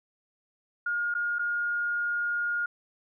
sine tone with dropouts, 1424 Hz, F6, 33 cents sharp, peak -26 dBFS, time 0.86-2.66 s, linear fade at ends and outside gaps 5 ms, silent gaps 1.141-1.149 / 1.386-1.392 s, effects none

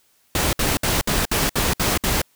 pink noise bursts, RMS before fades -20 dBFS, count 8, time 0.35-2.217 s, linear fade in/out 2 ms, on 180 ms, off 61 ms, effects white hiss -61 dBFS RMS until 2.35 s

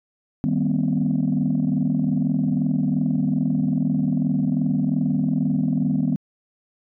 sine chord, C minor seventh, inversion first, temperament equal with one note detuned, 155.56 / 196 / 239.1 / 261.6 Hz, Eb3 / G3 / Bb3 / C4, 0 / 0 / +44 / 0 cents, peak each -23 dBFS, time 0.44-6.16 s, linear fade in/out 0 ms, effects tanh soft clip ceiling -12 dBFS

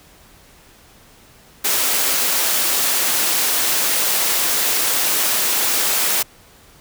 white high-pass noise, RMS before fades -18 dBFS, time 1.64-6.23 s, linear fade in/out 10 ms, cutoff 270 Hz, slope 12 dB/octave, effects pink hiss -48 dBFS RMS until 6.8 s

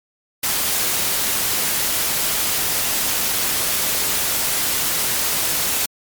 white noise, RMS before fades -20 dBFS, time 0.43-5.86 s, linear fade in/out 5 ms, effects MP3 96 kbps

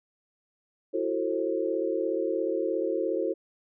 sine chord, F# half-diminished seventh, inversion third, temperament just, 333 / 370 / 444 / 532.8 Hz, E4 / F#4 / A4 / C5, +18 / 0 / +16 / +31 cents, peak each -31 dBFS, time 0.93-3.34 s, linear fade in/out 20 ms, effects none

